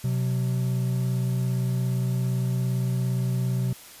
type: tone pair together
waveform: triangle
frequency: 127.21 / 184.7 Hz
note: C3 / F#3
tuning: -48 / -3 cents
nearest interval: tritone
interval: 645 cents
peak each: -21 / -29 dBFS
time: 0.04-3.73 s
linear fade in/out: 5 ms
effects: white hiss -46 dBFS RMS until 4 s + resampled to 32000 Hz